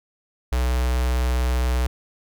square tone with notch filter, 62.2 Hz, B1, 13 cents sharp, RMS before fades -21 dBFS, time 0.52-1.87 s, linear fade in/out 5 ms, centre 230 Hz, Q 1, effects none

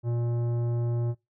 sine tone with tanh clipping, 118.7 Hz, A#2, 32 cents sharp, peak -27 dBFS, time 0.03-1.15 s, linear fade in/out 50 ms, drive 13 dB, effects noise-tail reverb RT60 0.2 s tail -21 dB re dry

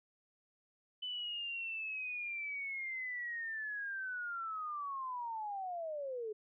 sine linear sweep, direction down, 3013 to 415.3 Hz, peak -38 dBFS, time 1.02-6.33 s, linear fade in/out 10 ms, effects none

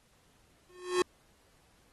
square tone with exponential growth, 361.3 Hz, F#4, 41 cents flat, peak -22 dBFS, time 0.69-1.02 s, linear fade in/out 2 ms, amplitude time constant 71 ms, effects pink hiss -67 dBFS RMS until 1.92 s + AAC 32 kbps

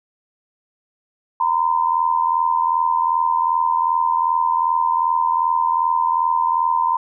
sine tone pair together, 932.3 / 1014.9 Hz, A#5 / B5, 0 / +47 cents, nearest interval minor second, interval 147 cents, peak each -18 dBFS, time 1.4-6.97 s, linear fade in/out 5 ms, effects none

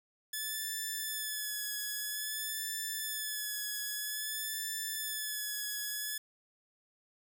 5% pulse tone with vibrato, 1723 Hz, A6, 37 cents flat, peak -25 dBFS, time 0.33-6.18 s, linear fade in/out 5 ms, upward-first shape sine, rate 0.51 Hz, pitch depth 37 cents each way, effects none

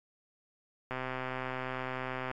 click train, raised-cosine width 0.5 ms, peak -21 dBFS, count 182, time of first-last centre 0.91-2.313 s, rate 129 Hz, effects AAC 64 kbps

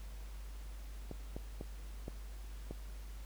clicks, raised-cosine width 2 ms, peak -29 dBFS, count 5, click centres 1.113 / 1.365 / 1.611 / 2.081 / 2.71 s, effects added 50 Hz sine -44 dBFS peak until 3.25 s + pink hiss -59 dBFS RMS until 3.25 s

